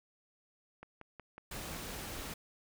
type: click train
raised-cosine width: 0.5 ms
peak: -33 dBFS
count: 6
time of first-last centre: 0.83-1.747 s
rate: 5.45 Hz
type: noise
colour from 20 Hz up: pink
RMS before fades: -43 dBFS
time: 1.51-2.34 s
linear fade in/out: 5 ms
effects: none